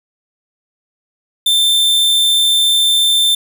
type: tone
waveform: 45% pulse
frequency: 3563 Hz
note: A7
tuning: 21 cents sharp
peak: -10 dBFS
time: 1.46-3.35 s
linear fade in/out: 5 ms
effects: none